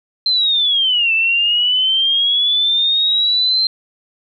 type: linear two-way sweep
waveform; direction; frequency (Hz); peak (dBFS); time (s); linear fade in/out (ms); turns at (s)
sine; down then up; 4142 to 2637 to 4142; -12; 0.26-3.67; 2; 1.13
effects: none